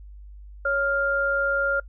sine tone pair together, 555.6 / 1400 Hz, C#5 / F6, +4 / +4 cents, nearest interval octave + major third, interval 1600 cents, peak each -25 / -22 dBFS, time 0.65-1.8 s, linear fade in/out 5 ms, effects noise-tail reverb RT60 0.1 s tail -24 dB re dry + added 50 Hz sine -40 dBFS peak until 1.88 s

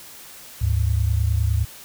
sine tone pair together, 73.42 / 103.21 Hz, D2 / G#2, 0 / -10 cents, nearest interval tritone, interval 590 cents, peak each -20 dBFS, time 0.61-1.65 s, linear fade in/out 10 ms, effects white hiss -42 dBFS RMS until 1.84 s

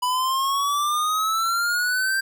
square exponential sweep, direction up, 987.8 to 1584 Hz, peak -21 dBFS, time 0.02-2.21 s, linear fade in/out 10 ms, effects none

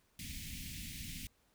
pink band-stop noise, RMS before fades -45 dBFS, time 0.19-1.27 s, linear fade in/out 2 ms, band 270 to 2000 Hz, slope 48 dB/octave, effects pink hiss -73 dBFS RMS until 1.54 s

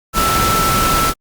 sine tone in noise, 1326 Hz, E6, 10 cents sharp, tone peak -15 dBFS, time 0.13-1.14 s, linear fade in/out 50 ms, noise pink, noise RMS -17 dBFS, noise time 0.13-1.14 s, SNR -1 dB, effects Opus 48 kbps

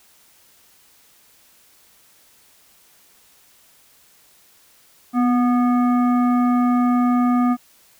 sine tone with frequency modulation, 246.9 Hz, B3, in tune, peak -14 dBFS, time 5.13-7.57 s, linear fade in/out 50 ms, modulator 975 Hz, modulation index 0.59, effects white hiss -54 dBFS RMS until 7.99 s

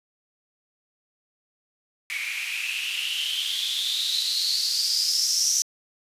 blue noise with band-pass filter sweep, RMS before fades -26 dBFS, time 2.1-5.62 s, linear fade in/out 0 ms, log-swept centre 2200 to 5900 Hz, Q 9.3, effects resampled to 32000 Hz

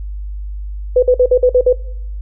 sine tone bursts, 500 Hz, B4, 21 cents sharp, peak -6 dBFS, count 7, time 0.96-1.728 s, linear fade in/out 5 ms, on 66 ms, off 51 ms, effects noise-tail reverb RT60 0.8 s tail -21 dB re dry + added 50 Hz sine -22 dBFS peak until 2.21 s

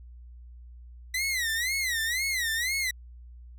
sawtooth tone with vibrato, 1973 Hz, B6, 2 cents flat, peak -23 dBFS, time 1.14-2.91 s, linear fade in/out 5 ms, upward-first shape sine, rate 2 Hz, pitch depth 180 cents each way, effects added 60 Hz sine -44 dBFS peak until 3.58 s

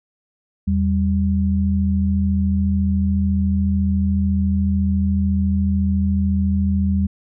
sine tone pair together, 82.03 / 196 Hz, E2 / G3, -8 / 0 cents, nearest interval octave + minor third, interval 1508 cents, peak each -18 dBFS, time 0.67-7.07 s, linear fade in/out 10 ms, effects none

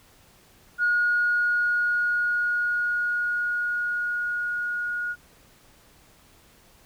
sine tone with level ramp, 1442 Hz, F#6, 45 cents flat, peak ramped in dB -18 to -26 dBFS, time 0.78-5.16 s, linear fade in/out 50 ms, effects tanh soft clip ceiling -14 dBFS + pink hiss -56 dBFS RMS until 6.85 s

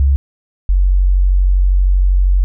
sine tone pair in turn, 68.5 / 46.34 Hz, C#2 / F#1, -20 / +3 cents, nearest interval perfect fifth, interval 677 cents, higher first, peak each -8 dBFS, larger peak neither, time 0-0.16 / 0.69-2.44 s, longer second, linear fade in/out 0 ms, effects none

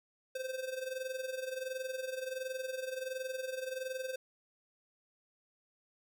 square tone with amplitude modulation, 519 Hz, C5, 14 cents flat, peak -35 dBFS, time 0.35-4.16 s, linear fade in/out 5 ms, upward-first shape sine, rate 21.4 Hz, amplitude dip 70%, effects none

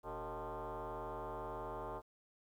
sine tone with frequency modulation, 213.4 Hz, G#3, 47 cents sharp, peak -40 dBFS, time 0.03-2.02 s, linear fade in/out 50 ms, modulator 167 Hz, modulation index 5.8, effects tanh soft clip ceiling -37 dBFS + 12-bit

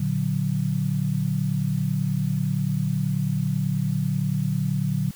sine chord, Bb augmented, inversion none, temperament equal, 116.54 / 146.83 / 185 Hz, Bb2 / D3 / F#3, 0 / 0 / 0 cents, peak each -28 / -24 / -26 dBFS, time 0-5.11 s, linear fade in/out 5 ms, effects white hiss -47 dBFS RMS until 5.15 s

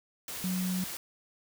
sine tone in noise, 183.9 Hz, F#3, 10 cents flat, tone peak -29 dBFS, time 0.44-0.84 s, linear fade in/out 2 ms, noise white, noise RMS -39 dBFS, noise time 0.28-0.97 s, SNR +7 dB, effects none

